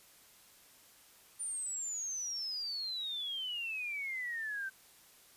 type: exponential sweep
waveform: sine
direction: down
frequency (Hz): 9340 to 1535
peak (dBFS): -36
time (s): 1.39-4.7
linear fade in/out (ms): 20
effects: white hiss -61 dBFS RMS until 5.36 s + resampled to 32000 Hz